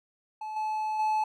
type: tone with level steps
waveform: triangle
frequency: 863 Hz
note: A5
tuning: 34 cents flat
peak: -32 / -26 / -22 dBFS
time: 0.41-1.24 s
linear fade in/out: 5 ms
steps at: 0.56 / 0.99 s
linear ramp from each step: 5 ms
effects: none